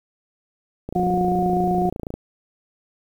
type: click train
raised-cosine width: 2 ms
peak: -16 dBFS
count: 36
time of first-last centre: 0.89-2.14 s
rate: 28 Hz
type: harmonic tone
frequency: 180.4 Hz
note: F#3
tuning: 44 cents flat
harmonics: 1 / 2 / 4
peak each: -22 / -23 / -21 dBFS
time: 0.95-1.9 s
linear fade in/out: 10 ms
effects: 8-bit